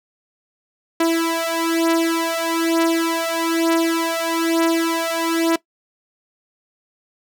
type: beating tone pair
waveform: sawtooth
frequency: 330 / 331.1 Hz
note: E4 / E4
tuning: +2 / +8 cents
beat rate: 1.1 Hz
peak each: -16 dBFS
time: 1-5.56 s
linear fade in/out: 5 ms
effects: noise-tail reverb RT60 0.1 s tail -19 dB re dry